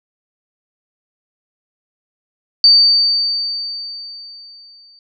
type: tone with exponential decay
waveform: sine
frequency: 4600 Hz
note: D8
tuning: 37 cents flat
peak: -4 dBFS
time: 2.64-4.99 s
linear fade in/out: 1 ms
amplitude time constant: 510 ms
effects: none